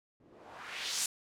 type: noise with low-pass filter sweep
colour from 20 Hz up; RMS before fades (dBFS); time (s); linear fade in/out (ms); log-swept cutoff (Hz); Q
blue; -40; 0.2-1.06; 2; 220 to 8700; 1.5
effects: none